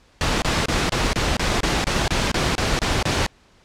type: noise bursts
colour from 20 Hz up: pink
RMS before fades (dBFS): -20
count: 13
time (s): 0.21-3.264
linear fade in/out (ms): 0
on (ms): 210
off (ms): 27
effects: pink hiss -55 dBFS RMS until 3.64 s + low-pass 6000 Hz 12 dB/octave

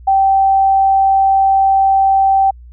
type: tone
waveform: sine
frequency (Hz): 777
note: G5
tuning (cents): -16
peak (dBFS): -8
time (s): 0.07-2.51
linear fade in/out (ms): 10
effects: added 60 Hz sine -34 dBFS peak until 2.72 s

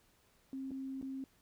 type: tone with dropouts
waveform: sine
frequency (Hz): 266.9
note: C4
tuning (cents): +35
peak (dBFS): -39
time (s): 0.53-1.24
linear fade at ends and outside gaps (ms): 1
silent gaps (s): 0.708-0.715 / 1.014-1.026
effects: pink hiss -70 dBFS RMS until 1.41 s

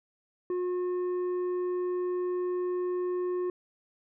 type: tone with tanh clipping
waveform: sine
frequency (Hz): 360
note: F#4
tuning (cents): -47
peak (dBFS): -29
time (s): 0.5-3.5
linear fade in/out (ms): 2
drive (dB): 6
effects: none

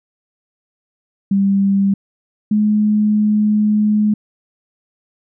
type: tone pair in turn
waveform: sine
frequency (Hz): 197.1 / 211.2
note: G3 / G#3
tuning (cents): +10 / +29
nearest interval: minor second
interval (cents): 119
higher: second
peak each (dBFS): -11 / -11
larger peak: neither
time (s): 1.31-1.94 / 2.51-4.14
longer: second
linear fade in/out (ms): 5
effects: none

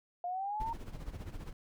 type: exponential sweep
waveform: sine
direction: up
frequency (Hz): 698.5 to 932.3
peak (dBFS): -34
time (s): 0.24-0.73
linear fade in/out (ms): 2
type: noise with tremolo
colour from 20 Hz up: brown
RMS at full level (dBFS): -40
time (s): 0.6-1.53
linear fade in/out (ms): 2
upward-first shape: sine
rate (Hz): 15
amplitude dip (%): 70
effects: none

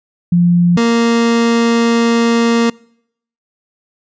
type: tone pair in turn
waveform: sine / 30% pulse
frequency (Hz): 174.2 / 232.5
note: F3 / A#3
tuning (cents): -4 / -4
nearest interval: perfect fourth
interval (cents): 500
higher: second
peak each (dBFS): -7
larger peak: neither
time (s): 0.32-0.77 / 0.77-2.7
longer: second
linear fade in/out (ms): 5
effects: noise-tail reverb RT60 0.7 s tail -26 dB re dry + resampled to 16000 Hz

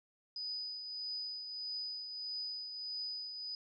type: tone with tremolo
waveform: sine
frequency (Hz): 4978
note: D#8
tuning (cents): 0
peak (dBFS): -37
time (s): 0.36-3.55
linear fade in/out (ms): 2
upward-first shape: triangle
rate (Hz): 1.6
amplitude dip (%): 50
effects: none

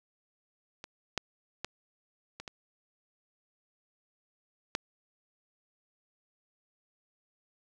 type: clicks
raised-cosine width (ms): 0.2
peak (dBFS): -25 / -12 / -17 / -24 / -23 / -12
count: 6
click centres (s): 0.841 / 1.177 / 1.646 / 2.4 / 2.478 / 4.751
effects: none

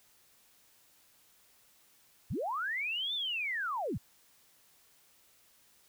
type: linear two-way sweep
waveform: sine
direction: up then down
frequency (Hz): 56 to 3621 to 56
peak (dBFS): -32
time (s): 2.3-3.98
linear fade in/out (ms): 10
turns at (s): 3.14
effects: white hiss -65 dBFS RMS until 5.88 s

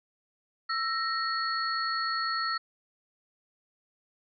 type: tone cluster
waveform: sine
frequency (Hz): 1327 / 1866 / 4370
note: E6 / A#6 / C#8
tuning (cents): +11 / +1 / -26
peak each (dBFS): -30 / -34 / -33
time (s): 0.69-2.58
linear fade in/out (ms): 10
effects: none

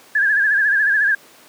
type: tone with vibrato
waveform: sine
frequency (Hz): 1661.2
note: G#6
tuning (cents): 0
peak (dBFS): -13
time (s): 0.15-1.15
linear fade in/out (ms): 5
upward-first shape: sine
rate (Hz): 14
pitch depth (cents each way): 83
effects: pink hiss -46 dBFS RMS until 1.48 s + high-pass 300 Hz 12 dB/octave

